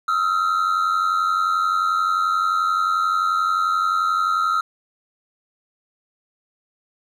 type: tone pair together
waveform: triangle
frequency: 1269.6 / 1361 Hz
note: D#6 / F6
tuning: +35 / -45 cents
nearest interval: minor second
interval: 120 cents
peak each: -17 dBFS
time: 0.08-4.61 s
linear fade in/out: 5 ms
effects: tanh soft clip ceiling -13 dBFS